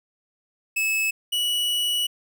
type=tone pair in turn; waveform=45% pulse; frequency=2600 / 2937 Hz; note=E7 / F#7; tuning=-24 / -13 cents; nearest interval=major second; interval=211 cents; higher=second; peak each=-21 dBFS; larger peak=neither; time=0.76-1.11 / 1.32-2.07 s; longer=second; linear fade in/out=10 ms; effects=none